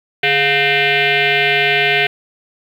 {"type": "tone with frequency modulation", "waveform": "sine", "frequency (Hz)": 147.8, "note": "D3", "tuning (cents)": 11, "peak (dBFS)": -11, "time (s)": [0.23, 2.07], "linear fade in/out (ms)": 5, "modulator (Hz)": 562, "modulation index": 5.2, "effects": ["7-bit"]}